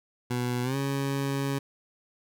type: tone with pitch glide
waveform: 20% pulse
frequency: 123.1 to 138.18 Hz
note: B2 to C#3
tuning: -5 to -5 cents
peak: -22 dBFS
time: 0.3-1.59 s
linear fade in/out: 10 ms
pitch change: +200 cents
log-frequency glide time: 0.63-0.76 s
effects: none